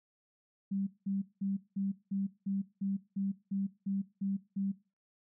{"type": "tone bursts", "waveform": "sine", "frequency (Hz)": 196, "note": "G3", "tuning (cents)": 0, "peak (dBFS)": -31, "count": 12, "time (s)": [0.71, 4.72], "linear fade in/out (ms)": 10, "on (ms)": 160, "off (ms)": 190, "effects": ["noise-tail reverb RT60 0.3 s tail -18 dB re dry"]}